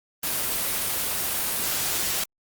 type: noise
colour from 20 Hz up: white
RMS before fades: -26 dBFS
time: 0.23-2.24 s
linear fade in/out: 5 ms
effects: Opus 24 kbps